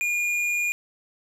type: tone with hard clipping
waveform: sine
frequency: 2427 Hz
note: D#7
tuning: 44 cents flat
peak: -24 dBFS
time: 0.01-0.72 s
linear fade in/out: 0 ms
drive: 8 dB
effects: none